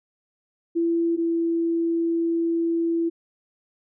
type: tone pair in turn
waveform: sine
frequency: 335.8 / 333.9 Hz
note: E4 / E4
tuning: +32 / +22 cents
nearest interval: unison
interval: 10 cents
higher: first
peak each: -19 / -20 dBFS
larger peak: first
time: 0.75-1.17 / 1.17-3.1 s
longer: second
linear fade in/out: 20 ms
effects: none